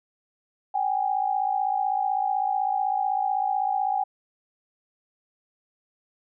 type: tone pair together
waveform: sine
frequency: 765.1 / 821 Hz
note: G5 / G#5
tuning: -42 / -20 cents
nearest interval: minor second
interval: 122 cents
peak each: -25 dBFS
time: 0.74-4.04 s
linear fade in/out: 10 ms
effects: none